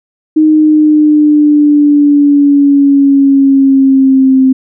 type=exponential sweep; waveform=sine; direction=down; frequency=311.1 to 261.6 Hz; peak=-3 dBFS; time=0.36-4.53 s; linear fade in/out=10 ms; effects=none

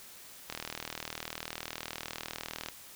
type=click train; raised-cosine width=0.2 ms; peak=-19 dBFS; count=88; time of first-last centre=0.5-2.686 s; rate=39.8 Hz; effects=white hiss -51 dBFS RMS until 2.95 s

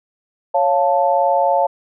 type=chord; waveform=sine; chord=Db augmented; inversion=none; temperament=equal; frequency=554.4 / 698.5 / 880 Hz; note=Db5 / F5 / A5; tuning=0 / 0 / 0 cents; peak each=-17 dBFS; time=0.54-1.67 s; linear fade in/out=10 ms; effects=none

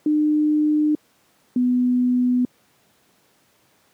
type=tone pair in turn; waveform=sine; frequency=302.3 / 248.5 Hz; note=D#4 / B3; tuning=-50 / +11 cents; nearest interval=minor third; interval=339 cents; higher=first; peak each=-15 dBFS; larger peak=neither; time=0.06-0.95 / 1.56-2.45 s; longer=neither; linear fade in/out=2 ms; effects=pink hiss -60 dBFS RMS until 3.93 s + high-pass 150 Hz 12 dB/octave

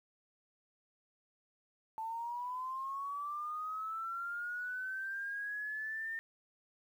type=linear sweep; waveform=sine; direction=up; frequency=880 to 1819 Hz; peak=-37 dBFS; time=1.98-6.19 s; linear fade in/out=0 ms; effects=11-bit

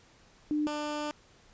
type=tone pair in turn; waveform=sine / 15% pulse; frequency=300 / 297.9 Hz; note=D4 / D4; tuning=+37 / +25 cents; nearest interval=unison; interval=12 cents; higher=first; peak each=-26 dBFS; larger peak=neither; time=0.51-0.67 / 0.67-1.11 s; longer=second; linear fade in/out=0 ms; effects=pink hiss -60 dBFS RMS until 1.53 s + resampled to 16000 Hz

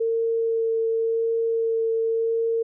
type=tone with vibrato; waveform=sine; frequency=454.2 Hz; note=A#4; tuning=45 cents flat; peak=-20 dBFS; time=0-2.63 s; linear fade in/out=10 ms; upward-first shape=sine; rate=0.91 Hz; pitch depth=10 cents each way; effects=none

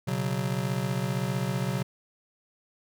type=chord; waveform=square; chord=B suspended second; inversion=none; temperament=just; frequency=123.47 / 138.9 / 185.21 Hz; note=B2 / C#3 / F#3; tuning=0 / +4 / +2 cents; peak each=-32 dBFS; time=0.07-1.83 s; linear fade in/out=10 ms; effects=none

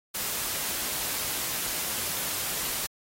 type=noise; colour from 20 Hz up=white; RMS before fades=-31 dBFS; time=0.14-2.87 s; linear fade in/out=10 ms; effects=AAC 48 kbps

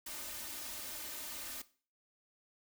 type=noise with comb filter; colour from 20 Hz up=white; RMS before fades=-44 dBFS; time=0.06-1.62 s; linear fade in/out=5 ms; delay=3.3 ms; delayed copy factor=+0.75; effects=noise-tail reverb RT60 0.4 s tail -17 dB re dry

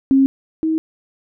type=tone pair in turn; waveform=sine; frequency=269.5 / 318.6 Hz; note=C#4 / D#4; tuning=-49 / +41 cents; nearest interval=minor third; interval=290 cents; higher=second; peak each=-9 / -15 dBFS; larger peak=first; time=0.11-0.26 / 0.63-0.78 s; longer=neither; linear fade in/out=0 ms; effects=none

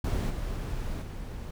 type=noise with level steps; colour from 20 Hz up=brown; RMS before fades=-28 / -33 / -38 dBFS; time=0.04-1.51 s; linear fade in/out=5 ms; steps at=0.29 / 1.01 s; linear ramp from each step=20 ms; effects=none

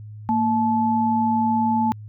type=tone pair together; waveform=sine; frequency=229.6 / 867 Hz; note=A#3 / A5; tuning=-26 / -26 cents; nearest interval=octave + major seventh; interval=2300 cents; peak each=-20 dBFS; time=0.29-1.92 s; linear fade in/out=0 ms; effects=added 106 Hz sine -35 dBFS peak until 2.08 s

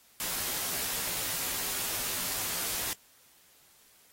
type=noise with comb filter; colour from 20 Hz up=white; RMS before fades=-33 dBFS; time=0.2-2.93 s; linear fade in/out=0 ms; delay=14 ms; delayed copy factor=-0.5; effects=white hiss -61 dBFS RMS until 4.12 s + AAC 48 kbps

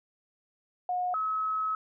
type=tone pair in turn; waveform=sine; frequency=723 / 1285.1 Hz; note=F#5 / E6; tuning=-40 / -44 cents; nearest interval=minor seventh; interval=996 cents; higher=second; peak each=-27 dBFS; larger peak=neither; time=0.89-1.14 / 1.14-1.75 s; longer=second; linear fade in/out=2 ms; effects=none

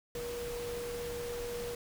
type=tone in noise; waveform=sine; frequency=478.5 Hz; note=A#4; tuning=45 cents sharp; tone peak=-37 dBFS; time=0.15-1.75 s; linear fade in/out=2 ms; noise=pink; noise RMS=-44 dBFS; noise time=0.15-1.75 s; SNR=+4 dB; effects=none

